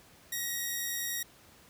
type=tone; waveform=5% pulse; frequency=1890 Hz; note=A#6; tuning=23 cents sharp; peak=-22 dBFS; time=0.32-1.23 s; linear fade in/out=5 ms; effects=pink hiss -58 dBFS RMS until 1.69 s + high-pass 60 Hz 12 dB/octave